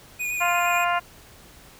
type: tone with vibrato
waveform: square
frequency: 2459 Hz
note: D#7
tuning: 21 cents flat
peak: -26 dBFS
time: 0.19-0.85 s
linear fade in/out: 20 ms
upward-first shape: square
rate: 8.5 Hz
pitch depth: 15 cents each way
type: harmonic tone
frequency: 349.2 Hz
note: F4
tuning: in tune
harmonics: 2 / 3 / 4 / 5 / 6 / 7 / 8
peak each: -24 / -25 / -27 / -33 / -34 / -34 / -34 dBFS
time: 0.4-1 s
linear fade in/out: 20 ms
effects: pink hiss -49 dBFS RMS until 1.79 s